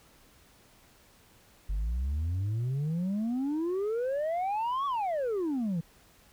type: exponential two-way sweep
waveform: sine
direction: up then down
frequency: 46.66 to 1148 to 157.2 Hz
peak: -25 dBFS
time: 1.69-5.81 s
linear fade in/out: 10 ms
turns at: 4.86 s
effects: tanh soft clip ceiling -27 dBFS + pink hiss -60 dBFS RMS until 6.32 s